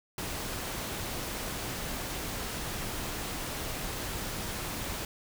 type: noise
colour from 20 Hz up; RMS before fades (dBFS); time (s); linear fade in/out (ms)
pink; -36; 0.18-5.05; 2
effects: none